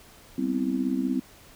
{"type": "chord", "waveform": "sine", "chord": "C major seventh", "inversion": "second", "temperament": "just", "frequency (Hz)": [196.22, 245.3, 261.6, 327], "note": ["G3", "B3", "C4", "E4"], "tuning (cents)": [2, -12, 0, -14], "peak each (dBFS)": [-31, -32, -26, -32], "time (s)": [0.38, 1.2], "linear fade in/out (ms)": 5, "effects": ["pink hiss -52 dBFS RMS until 1.55 s"]}